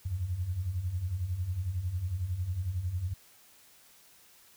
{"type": "beating tone pair", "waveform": "sine", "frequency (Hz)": [82.41, 93.41], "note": ["E2", "F#2"], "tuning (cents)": [0, 17], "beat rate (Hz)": 11, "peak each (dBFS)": [-37, -31], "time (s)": [0.05, 3.14], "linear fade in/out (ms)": 10, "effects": ["white hiss -59 dBFS RMS until 4.56 s"]}